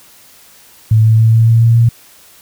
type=tone with pitch steps; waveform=sine; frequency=110 / 111.09 / 112.18 / 113.29 / 114.41 / 115.54 / 116.68 Hz; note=A2 / A2 / A2 / A#2 / A#2 / A#2 / A#2; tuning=0 / +17 / +34 / -49 / -32 / -15 / +2 cents; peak=-5 dBFS; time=0.91-1.89 s; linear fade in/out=5 ms; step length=140 ms; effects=white hiss -43 dBFS RMS until 2.41 s